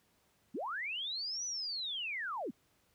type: linear two-way sweep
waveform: sine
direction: up then down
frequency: 174.61 to 6020 to 174.61 Hz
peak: -36 dBFS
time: 0.54-2.51 s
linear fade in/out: 10 ms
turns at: 1.45 s
effects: pink hiss -72 dBFS RMS until 2.94 s + high-pass 60 Hz 12 dB/octave